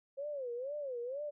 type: tone with vibrato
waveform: sine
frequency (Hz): 531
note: C5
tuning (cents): +25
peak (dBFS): -37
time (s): 0.17-1.31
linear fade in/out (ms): 20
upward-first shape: sine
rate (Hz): 2.1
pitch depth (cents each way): 200
effects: none